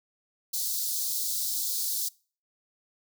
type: high-pass noise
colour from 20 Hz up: white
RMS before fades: -30 dBFS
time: 0.53-2.09 s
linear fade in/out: 10 ms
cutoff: 3900 Hz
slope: 48 dB/octave
effects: noise-tail reverb RT60 0.4 s tail -24 dB re dry